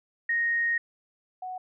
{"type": "tone pair in turn", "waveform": "sine", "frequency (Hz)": [1864.7, 740], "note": ["A#6", "F#5"], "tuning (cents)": [0, 0], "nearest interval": "octave + major third", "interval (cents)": 1600, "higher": "first", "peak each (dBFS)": [-23, -33], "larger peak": "first", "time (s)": [[0.29, 0.78], [1.42, 1.58]], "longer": "first", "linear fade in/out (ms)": 5, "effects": []}